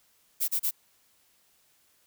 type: noise bursts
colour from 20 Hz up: violet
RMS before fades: -27 dBFS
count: 3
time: 0.4-0.711 s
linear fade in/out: 20 ms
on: 83 ms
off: 31 ms
effects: white hiss -66 dBFS RMS until 2.06 s